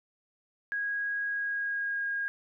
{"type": "tone with pitch glide", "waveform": "sine", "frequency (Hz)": [1647, 1629], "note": ["G#6", "G#6"], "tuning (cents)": [-15, -34], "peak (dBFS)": -29, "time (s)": [0.72, 2.28], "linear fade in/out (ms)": 0, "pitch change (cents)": -19, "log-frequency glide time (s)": [1.28, 2.06], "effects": []}